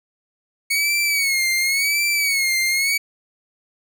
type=tone with vibrato; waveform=sawtooth; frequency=2217 Hz; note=C#7; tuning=in tune; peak=-14 dBFS; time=0.7-2.98 s; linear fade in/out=10 ms; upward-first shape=sine; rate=0.92 Hz; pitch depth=96 cents each way; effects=none